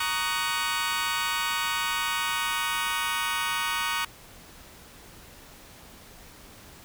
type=chord; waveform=20% pulse; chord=D# minor seventh; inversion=second; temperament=just; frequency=933.4 / 1120.1 / 1244.5 / 1493.4 Hz; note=A#5 / C#6 / D#6 / F#6; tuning=+2 / +18 / 0 / +16 cents; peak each=-27 dBFS; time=0-4.05 s; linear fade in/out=5 ms; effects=pink hiss -49 dBFS RMS until 6.84 s